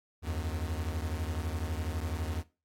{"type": "beating tone pair", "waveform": "45% pulse", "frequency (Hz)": [77.2, 89.2], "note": ["D#2", "F2"], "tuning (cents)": [-13, 37], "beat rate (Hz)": 12, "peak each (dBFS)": [-34, -36], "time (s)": [0.22, 2.44], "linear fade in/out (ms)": 50, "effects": ["noise-tail reverb RT60 0.3 s tail -19 dB re dry", "AAC 64 kbps"]}